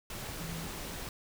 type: tone in noise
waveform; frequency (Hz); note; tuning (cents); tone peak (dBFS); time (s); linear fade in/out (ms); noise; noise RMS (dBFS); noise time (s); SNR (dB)
sine; 164.81; E3; 0; -40; 0.4-0.67; 2; pink; -41; 0.1-1.09; -2
effects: none